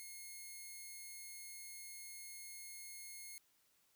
5% pulse tone, 2160 Hz, C#7, 45 cents flat, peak -39 dBFS, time 0-3.38 s, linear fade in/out 0 ms, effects white hiss -75 dBFS RMS until 3.95 s

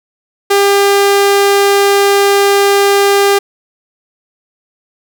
sawtooth tone, 400 Hz, G4, 35 cents sharp, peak -3 dBFS, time 0.5-3.39 s, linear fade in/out 10 ms, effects none

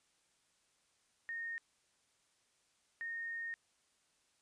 sine tone bursts at uneven times, 1844 Hz, A#6, 19 cents flat, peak -39 dBFS, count 2, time 1.29-1.58 / 3.01-3.54 s, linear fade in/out 0 ms, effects white hiss -75 dBFS RMS until 4.41 s + resampled to 22050 Hz

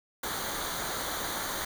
pink noise with comb filter, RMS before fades -34 dBFS, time 0.23-1.65 s, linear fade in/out 5 ms, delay 0.38 ms, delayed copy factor -0.7, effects none

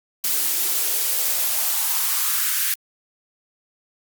blue noise with high-pass filter sweep, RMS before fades -21 dBFS, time 0.24-2.74 s, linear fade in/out 2 ms, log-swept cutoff 230 to 1700 Hz, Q 2.8, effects Opus 48 kbps

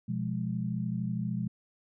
sine chord, F diminished, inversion second, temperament equal, 123.47 / 174.61 / 207.7 Hz, Cb3 / F3 / Ab3, 0 / 0 / 0 cents, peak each -34 dBFS, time 0.08-1.48 s, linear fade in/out 10 ms, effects none

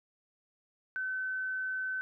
sine tone, 1523 Hz, F#6, 50 cents sharp, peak -32 dBFS, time 0.96-2.01 s, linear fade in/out 0 ms, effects none

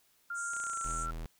sine tone with pitch glide, 1396.9 to 1354 Hz, F6 to E6, 0 to +46 cents, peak -35 dBFS, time 0.3-1.11 s, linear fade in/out 5 ms, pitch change -54 cents, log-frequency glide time 0.63-0.78 s
pink band-pass noise, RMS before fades -43 dBFS, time 0.34-1.07 s, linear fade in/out 50 ms, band 6400 to 9100 Hz, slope 96 dB/octave
clicks, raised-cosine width 0.3 ms, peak -34 dBFS, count 12, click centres 0.535 / 0.566 / 0.601 / 0.638 / 0.668 / 0.698 / 0.734 / 0.773 / 0.812 / 0.844 / 0.874 / 0.908 s
square tone, 40.57 Hz, E1, 27 cents flat, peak -38 dBFS, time 0.85-1.26 s, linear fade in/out 0 ms
effects white hiss -69 dBFS RMS until 1.39 s

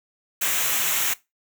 white noise with comb filter, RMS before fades -23 dBFS, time 0.41-1.14 s, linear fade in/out 10 ms, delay 0.21 ms, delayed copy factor -0.6, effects noise-tail reverb RT60 0.2 s tail -19 dB re dry

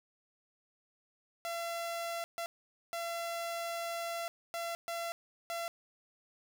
sawtooth tone bursts at uneven times, 678 Hz, E5, 49 cents sharp, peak -32 dBFS, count 6, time 1.45-2.24 / 2.38-2.46 / 2.93-4.28 / 4.54-4.75 / 4.88-5.12 / 5.5-5.68 s, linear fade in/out 0 ms, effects none

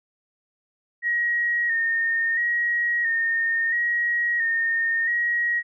sine tone with vibrato, 1864.7 Hz, A#6, in tune, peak -20 dBFS, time 1.02-5.63 s, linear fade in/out 50 ms, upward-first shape square, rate 0.74 Hz, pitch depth 30 cents each way, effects none

